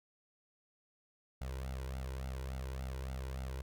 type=tone with flanger; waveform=sawtooth; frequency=65.41 Hz; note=C2; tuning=in tune; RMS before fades=-41 dBFS; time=1.41-3.62 s; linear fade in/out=5 ms; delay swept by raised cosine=1.4 to 2.09 ms; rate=3.5 Hz; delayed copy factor=+0.8; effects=none